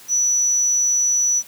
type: tone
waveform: sine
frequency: 5920 Hz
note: F#8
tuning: in tune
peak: -15 dBFS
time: 0.08-1.43 s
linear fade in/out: 50 ms
effects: white hiss -44 dBFS RMS until 1.47 s + high-pass 80 Hz 12 dB/octave